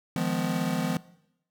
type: chord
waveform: square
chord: F half-diminished seventh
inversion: third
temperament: just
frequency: 157.15 / 174.61 / 209.5 / 251.4 Hz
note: Eb3 / F3 / Ab3 / Cb4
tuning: +18 / 0 / +15 / +31 cents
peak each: -34 / -30 / -33 / -32 dBFS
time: 0.16-0.97 s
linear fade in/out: 2 ms
effects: noise-tail reverb RT60 0.8 s tail -20 dB re dry